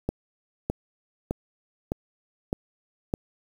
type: click train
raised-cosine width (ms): 2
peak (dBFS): -12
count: 6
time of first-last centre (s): 0.09-3.139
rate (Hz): 1.64
effects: 7-bit